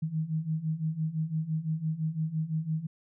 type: beating tone pair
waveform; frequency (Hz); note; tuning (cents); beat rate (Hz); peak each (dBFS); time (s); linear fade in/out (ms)
sine; 154.8 / 160.7; D#3 / E3; -9 / -44; 5.9; -33 / -30; 0.02-2.87; 10
effects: none